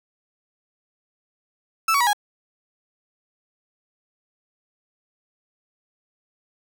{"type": "tone with pitch steps", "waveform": "35% pulse", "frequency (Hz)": [1318.5, 1128.1, 965.2, 825.8], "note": ["E6", "C#6", "B5", "G#5"], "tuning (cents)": [0, 30, -40, -10], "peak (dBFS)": -15, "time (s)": [1.88, 2.132], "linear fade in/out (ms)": 5, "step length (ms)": 63, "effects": []}